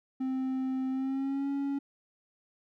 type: tone with pitch glide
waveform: triangle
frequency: 261.6 to 278.8 Hz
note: C4 to C#4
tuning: 0 to +10 cents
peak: -27 dBFS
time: 0.2-1.79 s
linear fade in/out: 10 ms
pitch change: +110 cents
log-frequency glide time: 0.9-1.49 s
effects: none